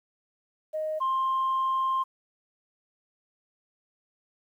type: tone pair in turn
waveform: sine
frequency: 622.3 / 1055.4 Hz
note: D#5 / C6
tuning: 0 / +15 cents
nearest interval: major sixth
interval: 915 cents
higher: second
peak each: -27 / -22 dBFS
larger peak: second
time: 0.73-1 / 1-2.04 s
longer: second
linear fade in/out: 20 ms
effects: tanh soft clip ceiling -21 dBFS + 10-bit